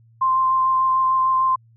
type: tone with vibrato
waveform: sine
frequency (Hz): 1046.5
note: C6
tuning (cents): 0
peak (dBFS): -15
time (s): 0.21-1.56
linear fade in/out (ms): 10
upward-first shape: sine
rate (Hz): 6.7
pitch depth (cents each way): 10
effects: added 114 Hz sine -50 dBFS peak until 1.76 s